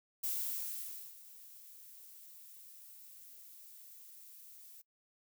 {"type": "noise with ADSR envelope", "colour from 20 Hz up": "violet", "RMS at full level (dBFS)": -36, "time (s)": [0.23, 4.82], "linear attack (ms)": 13, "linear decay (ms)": 900, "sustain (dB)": -19, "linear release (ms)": 11, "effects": ["noise-tail reverb RT60 0.1 s tail -21 dB re dry"]}